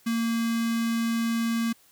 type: tone with notch filter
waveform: square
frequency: 229.7 Hz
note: A#3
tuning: 25 cents flat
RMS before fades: -26 dBFS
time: 0.06-1.73 s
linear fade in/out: 10 ms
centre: 670 Hz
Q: 1.8
effects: white hiss -59 dBFS RMS until 1.91 s